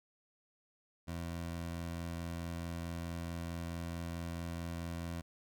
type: tone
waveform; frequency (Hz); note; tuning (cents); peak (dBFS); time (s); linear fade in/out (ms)
20% pulse; 84.6; E2; +45; -34; 1.07-5.22; 20
effects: none